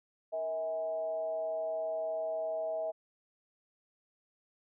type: tone with frequency modulation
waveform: sine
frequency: 643 Hz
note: E5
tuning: 43 cents flat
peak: -32 dBFS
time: 0.32-2.92 s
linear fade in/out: 20 ms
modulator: 177 Hz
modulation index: 0.45
effects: none